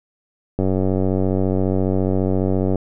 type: click train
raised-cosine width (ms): 2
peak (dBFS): -7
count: 206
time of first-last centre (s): 0.59-2.757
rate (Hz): 94.6
effects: none